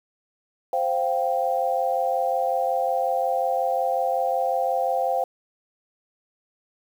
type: chord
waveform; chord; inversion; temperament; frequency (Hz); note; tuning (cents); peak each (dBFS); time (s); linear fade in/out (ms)
sine; C suspended fourth; none; equal; 523.3 / 698.5 / 784; C5 / F5 / G5; 0 / 0 / 0; -25; 0.73-5.24; 2
effects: 8-bit